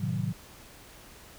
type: chord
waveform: sine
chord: A diminished seventh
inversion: none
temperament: equal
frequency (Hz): 110 / 130.81 / 155.56 / 185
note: A2 / C3 / Eb3 / Gb3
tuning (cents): 0 / 0 / 0 / 0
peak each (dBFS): -33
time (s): 0-0.33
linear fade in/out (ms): 10
effects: pink hiss -51 dBFS RMS until 1.38 s